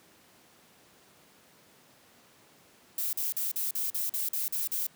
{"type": "noise bursts", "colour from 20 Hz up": "violet", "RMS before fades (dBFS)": -31, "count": 10, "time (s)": [2.98, 4.867], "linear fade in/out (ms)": 2, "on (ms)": 150, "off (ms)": 43, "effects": ["pink hiss -59 dBFS RMS until 4.95 s", "high-pass 150 Hz 12 dB/octave"]}